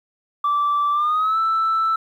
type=tone with pitch glide; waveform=sine; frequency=1165 to 1322.9 Hz; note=D6 to E6; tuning=-14 to +6 cents; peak=-15 dBFS; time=0.44-1.96 s; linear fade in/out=5 ms; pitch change=+220 cents; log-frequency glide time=0.92-1.38 s; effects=tanh soft clip ceiling -14 dBFS + 9-bit